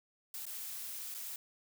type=noise with dropouts; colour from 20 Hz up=blue; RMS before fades=-43 dBFS; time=0.34-1.36 s; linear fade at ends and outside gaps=2 ms; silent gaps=0.455-0.465 / 1.143-1.147 s; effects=none